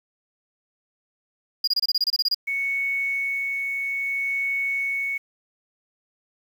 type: tone bursts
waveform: triangle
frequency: 4859 Hz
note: D#8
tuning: 42 cents flat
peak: -17 dBFS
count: 12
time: 1.64-2.346 s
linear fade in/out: 5 ms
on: 35 ms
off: 26 ms
type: tone with tremolo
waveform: sine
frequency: 2217 Hz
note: C#7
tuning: in tune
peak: -22 dBFS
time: 2.47-5.18 s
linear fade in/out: 10 ms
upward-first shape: sine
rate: 0.6 Hz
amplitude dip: 25%
effects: 8-bit